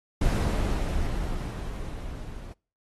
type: noise with level ramp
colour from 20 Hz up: brown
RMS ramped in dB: -22 to -40 dBFS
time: 0.21-2.53 s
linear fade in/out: 5 ms
effects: noise-tail reverb RT60 0.4 s tail -26 dB re dry + AAC 32 kbps